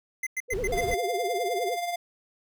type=tone bursts; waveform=square; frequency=2059 Hz; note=C7; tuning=28 cents flat; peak=-28 dBFS; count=6; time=0.23-0.947 s; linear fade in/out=5 ms; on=37 ms; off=99 ms
type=tone with vibrato; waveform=sine; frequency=437.1 Hz; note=A4; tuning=11 cents flat; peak=-28 dBFS; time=0.48-1.77 s; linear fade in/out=50 ms; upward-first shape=sine; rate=9.9 Hz; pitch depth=280 cents each way
type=noise; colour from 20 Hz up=brown; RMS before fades=-34 dBFS; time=0.52-0.95 s; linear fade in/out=10 ms
type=tone with tremolo; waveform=square; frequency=698.5 Hz; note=F5; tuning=in tune; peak=-27 dBFS; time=0.72-1.96 s; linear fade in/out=5 ms; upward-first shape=sine; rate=19 Hz; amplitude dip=50%
effects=none